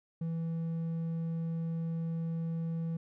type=tone with hard clipping; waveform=sine; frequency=164.81 Hz; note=E3; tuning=in tune; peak=-33 dBFS; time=0.21-2.97 s; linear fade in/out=5 ms; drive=3 dB; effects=none